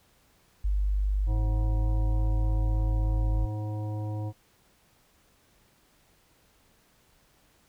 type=tone; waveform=sine; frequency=49.68 Hz; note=G1; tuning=24 cents sharp; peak=-23 dBFS; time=0.64-3.46 s; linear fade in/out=10 ms
type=harmonic tone; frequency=105.9 Hz; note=G#2; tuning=34 cents sharp; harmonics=1 / 3 / 5 / 7 / 9; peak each=-30 / -40 / -44 / -47 / -49 dBFS; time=1.26-4.33 s; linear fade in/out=50 ms
effects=pink hiss -64 dBFS RMS until 7.68 s